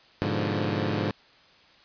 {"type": "chord", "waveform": "15% pulse", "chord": "G# diminished seventh", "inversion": "none", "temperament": "equal", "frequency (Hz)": [103.83, 123.47, 146.83, 174.61], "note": ["G#2", "B2", "D3", "F3"], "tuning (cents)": [0, 0, 0, 0], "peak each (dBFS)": [-22, -28, -25, -26], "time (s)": [0.22, 1.11], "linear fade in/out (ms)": 0, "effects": ["white hiss -56 dBFS RMS until 1.84 s", "resampled to 11025 Hz"]}